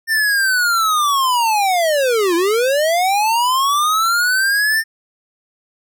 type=linear two-way sweep; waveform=square; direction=down then up; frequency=1810 to 329.6 to 1810 Hz; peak=-14 dBFS; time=0.07-4.84 s; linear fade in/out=50 ms; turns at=2.35 s; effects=none